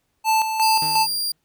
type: tone with tremolo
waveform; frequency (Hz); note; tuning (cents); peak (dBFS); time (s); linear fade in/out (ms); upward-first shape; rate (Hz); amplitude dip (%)
square; 880; A5; 0; -16; 0.24-1.07; 50; square; 2.8; 55
type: tone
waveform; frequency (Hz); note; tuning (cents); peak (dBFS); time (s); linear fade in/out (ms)
sawtooth; 4776; D8; +28; -19; 0.62-1.32; 5
type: tone with exponential decay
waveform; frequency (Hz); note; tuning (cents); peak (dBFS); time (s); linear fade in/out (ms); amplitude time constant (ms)
sawtooth; 155.56; D#3; 0; -26; 0.82-1.38; 0; 120
effects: pink hiss -71 dBFS RMS until 1.44 s